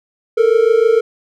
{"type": "tone pair together", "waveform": "triangle", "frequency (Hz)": [440, 466.4], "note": ["A4", "A#4"], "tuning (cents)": [0, 1], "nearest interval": "minor second", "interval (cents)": 101, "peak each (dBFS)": -10, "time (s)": [0.37, 1.01], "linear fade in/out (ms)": 10, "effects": []}